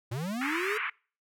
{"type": "linear sweep", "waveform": "square", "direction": "up", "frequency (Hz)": [108, 440], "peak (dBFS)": -32, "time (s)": [0.11, 0.78], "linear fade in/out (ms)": 10}
{"type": "band-pass noise", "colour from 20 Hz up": "white", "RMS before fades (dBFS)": -33, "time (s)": [0.41, 0.9], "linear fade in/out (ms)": 5, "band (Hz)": [1100, 2500], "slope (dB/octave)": 48}
{"effects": ["noise-tail reverb RT60 0.4 s tail -25 dB re dry"]}